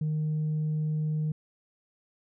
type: tone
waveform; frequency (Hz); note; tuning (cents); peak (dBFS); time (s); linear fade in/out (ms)
sine; 154; D#3; -17; -24; 0.01-1.32; 5
effects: tanh soft clip ceiling -24 dBFS